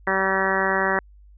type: harmonic tone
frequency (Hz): 191.8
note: G3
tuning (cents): -37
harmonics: 1 / 2 / 3 / 4 / 5 / 6 / 7 / 8 / 9 / 10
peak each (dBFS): -31 / -27 / -28 / -29 / -28 / -29 / -31 / -28 / -27 / -27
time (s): 0.07-0.99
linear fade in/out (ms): 2
effects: added 50 Hz sine -46 dBFS peak until 1.37 s